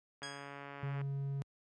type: click train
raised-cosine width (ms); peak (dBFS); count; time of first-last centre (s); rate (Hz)
0.5; -32; 113; 0.22-1.014; 141
type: tone with exponential decay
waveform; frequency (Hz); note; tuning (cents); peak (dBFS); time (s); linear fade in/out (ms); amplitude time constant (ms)
15% pulse; 1648; G#6; -14; -34; 0.23-0.66; 1; 93
type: tone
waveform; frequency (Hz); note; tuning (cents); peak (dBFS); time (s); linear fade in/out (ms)
triangle; 138.59; C#3; 0; -33; 0.83-1.42; 0
effects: high-pass 60 Hz 12 dB/octave + resampled to 24000 Hz